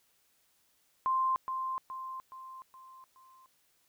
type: tone with echo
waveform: sine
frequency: 1046.5 Hz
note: C6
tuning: in tune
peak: -26 dBFS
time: 1.06-1.36 s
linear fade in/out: 0 ms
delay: 420 ms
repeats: 5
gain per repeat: -6 dB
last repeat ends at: 3.46 s
effects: white hiss -71 dBFS RMS until 3.88 s